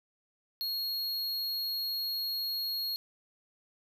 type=tone; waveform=square; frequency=4298 Hz; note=C8; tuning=46 cents sharp; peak=-32 dBFS; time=0.61-2.96 s; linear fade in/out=0 ms; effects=none